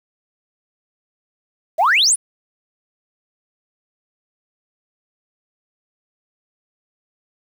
sine exponential sweep, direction up, 597 to 10548 Hz, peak -10 dBFS, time 1.78-2.16 s, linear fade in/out 20 ms, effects tanh soft clip ceiling -8 dBFS + 7-bit

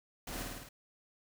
pink noise with echo, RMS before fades -43 dBFS, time 0.27-0.43 s, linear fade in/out 5 ms, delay 52 ms, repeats 5, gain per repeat -2 dB, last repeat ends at 0.69 s, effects none

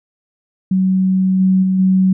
sine tone with level steps, 188 Hz, F#3, 28 cents sharp, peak -11 / -9 / -12 / -9 dBFS, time 0.71-2.13 s, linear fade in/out 5 ms, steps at 1.39 / 1.62 / 1.78 s, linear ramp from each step 20 ms, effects none

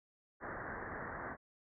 white low-pass noise, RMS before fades -44 dBFS, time 0.4-1.37 s, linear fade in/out 50 ms, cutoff 1900 Hz, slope 96 dB/octave, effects none

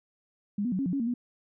sine tone with pitch steps, 204 / 245.4 / 186.4 / 272.7 / 179 / 277.3 / 230.7 / 243.4 Hz, G#3 / B3 / F#3 / C#4 / F3 / C#4 / A#3 / B3, -31 / -11 / +13 / -28 / +43 / +1 / -18 / -25 cents, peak -26 dBFS, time 0.58-1.14 s, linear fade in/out 5 ms, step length 70 ms, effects none

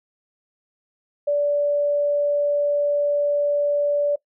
sine tone, 580 Hz, D5, 22 cents flat, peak -17 dBFS, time 1.27-4.16 s, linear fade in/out 10 ms, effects noise-tail reverb RT60 0.1 s tail -20 dB re dry

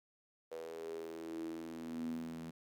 sawtooth tone with high-pass filter sweep, 81.9 Hz, E2, 11 cents flat, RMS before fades -44 dBFS, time 0.51-2.51 s, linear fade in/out 10 ms, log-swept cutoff 490 to 200 Hz, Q 9.7, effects none

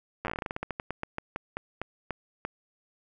slowing click train, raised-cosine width 0.5 ms, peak -17 dBFS, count 24, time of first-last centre 0.25-2.45 s, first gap 9 ms, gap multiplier 1.18, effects none

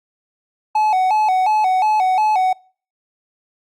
triangle tone with vibrato, 800 Hz, G5, 35 cents sharp, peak -11 dBFS, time 0.75-2.53 s, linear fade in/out 5 ms, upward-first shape square, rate 2.8 Hz, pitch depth 120 cents each way, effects noise-tail reverb RT60 0.4 s tail -23 dB re dry + Opus 48 kbps

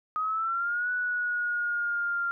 sine exponential two-way sweep, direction up then down, 1249 to 1480 to 1389 Hz, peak -26 dBFS, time 0.16-2.31 s, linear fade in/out 0 ms, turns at 0.91 s, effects none

